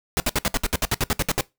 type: noise bursts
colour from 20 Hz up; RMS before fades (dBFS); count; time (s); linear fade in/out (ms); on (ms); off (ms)
pink; -21; 14; 0.17-1.409; 0; 30; 63
effects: noise-tail reverb RT60 0.2 s tail -21 dB re dry